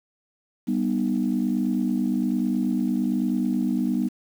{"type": "chord", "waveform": "sine", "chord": "G augmented", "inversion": "none", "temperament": "just", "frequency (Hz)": [196, 245, 306.2], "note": ["G3", "B3", "D#4"], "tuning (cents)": [0, -14, -28], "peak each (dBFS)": [-25, -23, -27], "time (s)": [0.67, 4.09], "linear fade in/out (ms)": 20, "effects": ["tanh soft clip ceiling -13 dBFS", "8-bit"]}